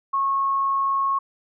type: tone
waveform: sine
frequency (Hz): 1094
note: C#6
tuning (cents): -23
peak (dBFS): -19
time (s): 0.13-1.19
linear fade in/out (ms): 10
effects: none